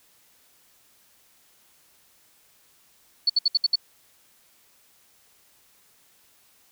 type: tone bursts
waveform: sine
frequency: 4435 Hz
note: C#8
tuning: in tune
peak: -16 dBFS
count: 6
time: 3.27-3.757 s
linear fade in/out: 5 ms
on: 27 ms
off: 65 ms
effects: white hiss -60 dBFS RMS until 6.71 s